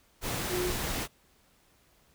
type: tone in noise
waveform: sine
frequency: 360 Hz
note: F#4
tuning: 47 cents flat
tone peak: -29 dBFS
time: 0.49-0.73 s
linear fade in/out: 50 ms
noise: pink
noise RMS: -33 dBFS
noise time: 0.21-1.08 s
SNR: +1 dB
effects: pink hiss -65 dBFS RMS until 2.14 s